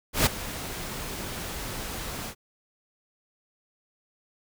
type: noise with ADSR envelope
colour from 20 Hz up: pink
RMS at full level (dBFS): -19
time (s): 0.13-2.35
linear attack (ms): 130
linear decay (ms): 15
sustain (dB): -16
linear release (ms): 72
effects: none